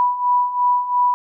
sine beating tone pair, 982 / 984.9 Hz, B5 / B5, -10 / -5 cents, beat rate 2.9 Hz, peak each -21 / -16 dBFS, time 0-1.14 s, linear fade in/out 0 ms, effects none

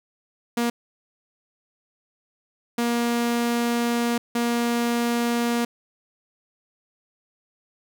sawtooth tone bursts at uneven times, 236.8 Hz, A#3, 27 cents sharp, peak -17 dBFS, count 3, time 0.57-0.7 / 2.78-4.18 / 4.35-5.65 s, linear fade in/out 5 ms, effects none

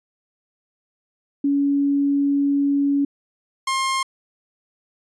sine / sawtooth tone pair in turn, 281.9 / 1064.3 Hz, C#4 / C6, +29 / +29 cents, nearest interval octave + major seventh, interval 2300 cents, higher second, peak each -16 dBFS, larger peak neither, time 1.44-3.05 / 3.67-4.03 s, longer first, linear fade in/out 5 ms, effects resampled to 24000 Hz

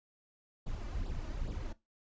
brown noise with flanger, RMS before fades -38 dBFS, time 0.66-1.73 s, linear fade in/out 10 ms, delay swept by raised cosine 0.23 to 3.43 ms, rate 2.4 Hz, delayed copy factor +0.75, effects noise-tail reverb RT60 0.2 s tail -17 dB re dry + resampled to 16000 Hz

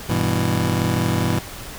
25% pulse chord, E minor, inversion first, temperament just, 98.89 / 123.61 / 164.81 Hz, G2 / B2 / E3, +16 / +2 / 0 cents, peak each -19 dBFS, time 0.09-1.39 s, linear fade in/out 5 ms, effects pink hiss -35 dBFS RMS until 1.78 s

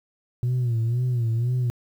sine tone with vibrato, 119.7 Hz, A#2, 46 cents sharp, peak -18 dBFS, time 0.43-1.7 s, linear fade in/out 0 ms, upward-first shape sine, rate 2 Hz, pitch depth 98 cents each way, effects tanh soft clip ceiling -19 dBFS + 9-bit

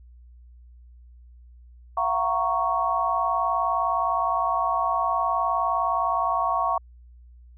sine chord, Gb major seventh, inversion third, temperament equal with one note detuned, 680.5 / 740 / 932.3 / 1108.7 Hz, F5 / Gb5 / Bb5 / Db6, -45 / 0 / 0 / 0 cents, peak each -28 / -28 / -28 / -24 dBFS, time 1.97-6.78 s, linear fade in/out 5 ms, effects added 60 Hz sine -46 dBFS peak until 7.57 s

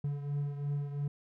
triangle beating tone pair, 143.1 / 146 Hz, D3 / D3, -45 / -10 cents, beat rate 2.9 Hz, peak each -31 / -38 dBFS, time 0.04-1.08 s, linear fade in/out 5 ms, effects none

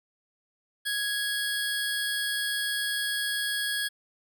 25% pulse tone pair together, 1661.2 / 4435 Hz, G#6 / C#8, 0 / 0 cents, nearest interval octave + perfect fourth, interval 1700 cents, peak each -24 / -31 dBFS, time 0.85-3.89 s, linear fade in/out 20 ms, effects none

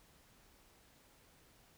silence, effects pink hiss -66 dBFS RMS until 1.77 s

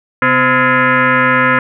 sine tone with frequency modulation, 132.8 Hz, C3, 26 cents sharp, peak -8 dBFS, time 0.22-1.59 s, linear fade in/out 2 ms, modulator 385 Hz, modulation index 5, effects none

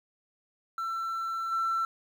triangle tone with level steps, 1342 Hz, E6, 31 cents sharp, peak -28 / -23 dBFS, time 0.78-1.85 s, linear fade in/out 2 ms, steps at 1.51 s, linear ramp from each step 20 ms, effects tanh soft clip ceiling -22 dBFS + 10-bit

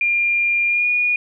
sine tone with pitch glide, 2400 to 2445 Hz, D7 to D#7, +37 to -31 cents, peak -15 dBFS, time 0.01-1.16 s, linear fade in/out 2 ms, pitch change +32 cents, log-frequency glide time 0.68-0.88 s, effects none

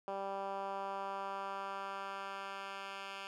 10% pulse tone with band-pass filter sweep, 196 Hz, G3, in tune, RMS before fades -42 dBFS, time 0.08-3.27 s, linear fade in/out 0 ms, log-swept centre 680 to 2300 Hz, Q 1.4, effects none

